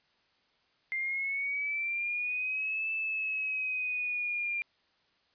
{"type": "linear two-way sweep", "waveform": "sine", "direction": "up then down", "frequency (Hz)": [2093, 2637, 2386], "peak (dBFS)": -30, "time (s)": [0.92, 4.62], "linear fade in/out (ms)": 0, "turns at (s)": 2.91, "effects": ["white hiss -70 dBFS RMS until 5.34 s", "resampled to 11025 Hz"]}